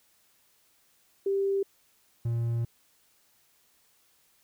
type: tone pair in turn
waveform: sine / triangle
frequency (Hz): 393.2 / 116.9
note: G4 / A#2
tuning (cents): +5 / +5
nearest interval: octave + major sixth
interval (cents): 2100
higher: first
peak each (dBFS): -24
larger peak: neither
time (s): 1.26-1.63 / 2.25-2.65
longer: second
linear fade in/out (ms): 5
effects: white hiss -66 dBFS RMS until 4.43 s